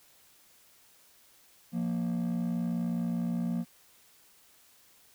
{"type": "tone pair together", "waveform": "triangle", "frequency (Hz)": [174.61, 233.7], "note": ["F3", "A#3"], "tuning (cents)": [0, 5], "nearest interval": "perfect fourth", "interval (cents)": 505, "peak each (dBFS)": -28, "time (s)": [1.72, 3.65], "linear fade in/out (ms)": 50, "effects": ["tanh soft clip ceiling -24 dBFS", "white hiss -61 dBFS RMS until 5.14 s"]}